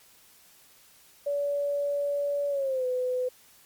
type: tone with pitch glide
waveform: sine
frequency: 572 to 503.7 Hz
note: D5 to B4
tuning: -46 to +34 cents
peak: -25 dBFS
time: 1.26-3.29 s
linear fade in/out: 10 ms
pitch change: -220 cents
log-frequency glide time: 2.49-2.86 s
effects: white hiss -57 dBFS RMS until 3.65 s + MP3 96 kbps